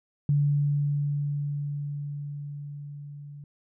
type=tone with level ramp; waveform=sine; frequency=144.5 Hz; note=D3; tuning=28 cents flat; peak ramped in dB=-19 to -40 dBFS; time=0.29-3.44 s; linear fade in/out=2 ms; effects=none